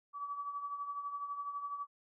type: tone with tremolo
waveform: sine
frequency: 1146 Hz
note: D6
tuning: 43 cents flat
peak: -35 dBFS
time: 0.13-1.87 s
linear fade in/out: 50 ms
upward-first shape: triangle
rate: 12 Hz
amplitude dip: 65%
effects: none